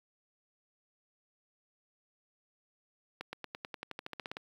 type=accelerating click train; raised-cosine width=0.3 ms; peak=-23 dBFS; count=15; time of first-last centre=3.21-4.369 s; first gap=120 ms; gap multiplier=0.94; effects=high-pass 150 Hz 12 dB/octave + 9-bit